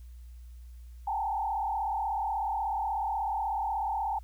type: tone with frequency modulation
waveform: sine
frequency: 839 Hz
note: G#5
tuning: 17 cents sharp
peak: -28 dBFS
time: 1.07-4.19 s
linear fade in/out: 5 ms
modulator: 36.4 Hz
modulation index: 1.9
effects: added 60 Hz sine -44 dBFS peak until 4.23 s + white hiss -68 dBFS RMS until 4.23 s